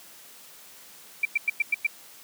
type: tone bursts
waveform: sine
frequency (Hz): 2342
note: D7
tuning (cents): -5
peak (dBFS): -19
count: 6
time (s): 1.23-1.868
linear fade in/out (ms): 5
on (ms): 23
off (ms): 100
effects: white hiss -49 dBFS RMS until 2.23 s + high-pass 150 Hz 12 dB/octave